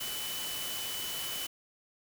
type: tone in noise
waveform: sine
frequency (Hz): 2993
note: F#7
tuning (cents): +19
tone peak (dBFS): -39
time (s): 0-1.47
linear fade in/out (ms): 10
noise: white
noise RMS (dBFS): -38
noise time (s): 0-1.47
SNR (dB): -4
effects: none